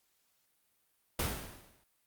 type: noise with exponential decay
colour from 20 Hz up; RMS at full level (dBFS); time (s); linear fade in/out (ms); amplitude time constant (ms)
pink; -30; 1.19-1.84; 5; 140
effects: white hiss -75 dBFS RMS until 2.06 s + Opus 48 kbps